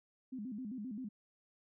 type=tone with vibrato; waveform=sine; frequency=232 Hz; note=A#3; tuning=8 cents flat; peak=-40 dBFS; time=0.32-1.09 s; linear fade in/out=10 ms; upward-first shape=square; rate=7.6 Hz; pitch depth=190 cents each way; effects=none